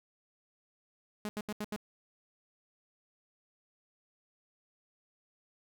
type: tone bursts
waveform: sawtooth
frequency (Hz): 210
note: G#3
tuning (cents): +19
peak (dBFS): -31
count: 5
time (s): 1.25-1.762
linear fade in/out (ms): 0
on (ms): 40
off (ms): 78
effects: none